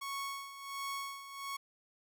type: tone with tremolo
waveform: sawtooth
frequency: 1106 Hz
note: C#6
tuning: 4 cents flat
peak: -33 dBFS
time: 0.01-1.57 s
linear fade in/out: 10 ms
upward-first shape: sine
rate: 1.4 Hz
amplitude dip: 70%
effects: none